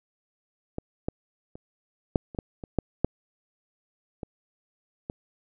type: clicks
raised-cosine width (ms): 2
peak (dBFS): -18 / -14 / -28 / -7 / -28 / -14 / -24 / -9 / -7 / -21 / -19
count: 11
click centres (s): 0.784 / 1.085 / 1.555 / 2.158 / 2.348 / 2.388 / 2.638 / 2.787 / 3.046 / 4.232 / 5.099
effects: none